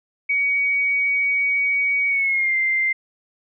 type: tone with pitch glide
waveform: sine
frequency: 2253 to 2090 Hz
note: C#7 to C7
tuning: +28 to -2 cents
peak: -17 dBFS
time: 0.29-2.93 s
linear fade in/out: 10 ms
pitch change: -130 cents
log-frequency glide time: 2.07-2.55 s
effects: none